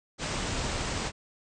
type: low-pass noise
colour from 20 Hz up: pink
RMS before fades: -32 dBFS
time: 0.18-1.12 s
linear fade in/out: 50 ms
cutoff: 8500 Hz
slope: 96 dB/octave
effects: none